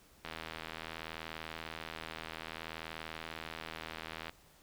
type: click train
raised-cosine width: 0.3 ms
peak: -25 dBFS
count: 327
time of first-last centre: 0.25-4.295 s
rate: 80.6 Hz
effects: pink hiss -63 dBFS RMS until 4.62 s